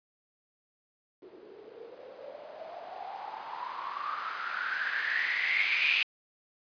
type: noise with low-pass filter sweep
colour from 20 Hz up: violet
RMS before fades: -34 dBFS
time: 1.22-6.03 s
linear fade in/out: 2 ms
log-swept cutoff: 360 to 2600 Hz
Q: 9.4
effects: resampled to 11025 Hz